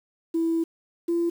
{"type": "tone pair in turn", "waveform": "sine", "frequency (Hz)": [329.6, 340.4], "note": ["E4", "F4"], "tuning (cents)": [0, -44], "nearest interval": "minor second", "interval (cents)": 56, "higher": "second", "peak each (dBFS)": -20, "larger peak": "neither", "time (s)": [[0.34, 0.64], [1.08, 1.3]], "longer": "first", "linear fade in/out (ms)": 10, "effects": ["tanh soft clip ceiling -17 dBFS", "8-bit"]}